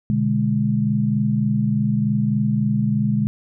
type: chord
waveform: sine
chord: G# diminished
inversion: first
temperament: equal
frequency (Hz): 123.47 / 146.83 / 207.7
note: B2 / D3 / G#3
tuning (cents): 0 / 0 / 0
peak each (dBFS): -22 / -23 / -19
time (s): 0.1-3.27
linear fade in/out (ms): 0
effects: none